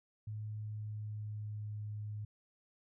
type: tone with pitch glide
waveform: sine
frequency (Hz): 107 to 105.41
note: A2 to G#2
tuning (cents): -48 to +26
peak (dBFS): -39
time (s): 0.27-2.25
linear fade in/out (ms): 5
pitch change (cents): -26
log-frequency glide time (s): 0.47-1.73
effects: none